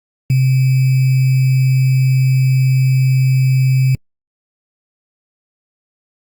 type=tone with sample-and-hold; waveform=sine; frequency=131 Hz; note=C3; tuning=2 cents sharp; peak=-9 dBFS; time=0.3-3.95 s; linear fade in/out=2 ms; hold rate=2450 Hz; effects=Opus 48 kbps